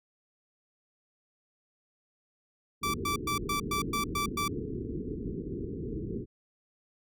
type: low-pass noise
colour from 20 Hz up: white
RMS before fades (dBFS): -36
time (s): 2.81-6.26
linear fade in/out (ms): 50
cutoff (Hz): 440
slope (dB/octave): 96
type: tone bursts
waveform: sawtooth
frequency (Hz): 1163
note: D6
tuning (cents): -17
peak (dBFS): -25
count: 8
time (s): 2.83-4.48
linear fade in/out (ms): 5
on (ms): 110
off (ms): 110
effects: none